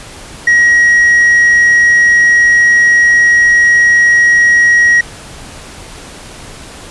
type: tone with tanh clipping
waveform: sine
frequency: 1900 Hz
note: A#6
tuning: 33 cents sharp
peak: -5 dBFS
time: 0.47-5.01 s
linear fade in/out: 5 ms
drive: 2 dB
effects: pink hiss -31 dBFS RMS until 6.9 s + resampled to 24000 Hz